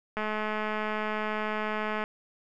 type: click train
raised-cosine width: 0.5 ms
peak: -17 dBFS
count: 401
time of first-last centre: 0.17-2.039 s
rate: 214 Hz
effects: none